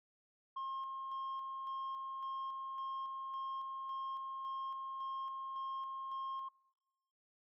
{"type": "tone with tremolo", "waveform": "sine", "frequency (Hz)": 1070, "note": "C6", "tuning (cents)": 38, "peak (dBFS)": -36, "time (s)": [0.56, 6.49], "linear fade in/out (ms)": 10, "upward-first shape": "square", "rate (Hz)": 1.8, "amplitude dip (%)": 35, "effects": ["noise-tail reverb RT60 1.0 s tail -25 dB re dry", "tanh soft clip ceiling -38 dBFS"]}